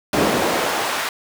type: noise with high-pass filter sweep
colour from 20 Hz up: brown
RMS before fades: -20 dBFS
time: 0.13-1.09 s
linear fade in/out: 2 ms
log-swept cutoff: 260 to 1200 Hz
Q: 0.8
effects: none